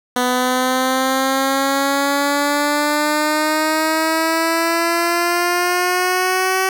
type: exponential sweep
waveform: 10% pulse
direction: up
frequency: 247.7 to 380 Hz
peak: -7 dBFS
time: 0.16-6.69 s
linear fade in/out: 2 ms
effects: none